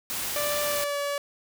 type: noise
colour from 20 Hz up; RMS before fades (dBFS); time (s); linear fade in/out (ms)
white; -31; 0.1-0.84; 0
type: tone with pitch glide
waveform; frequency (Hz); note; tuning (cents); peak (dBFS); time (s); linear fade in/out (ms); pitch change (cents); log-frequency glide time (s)
sawtooth; 587.3 to 571.2; D5 to D5; 0 to -48; -23; 0.36-1.18; 2; -48; 0.64-0.98
effects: none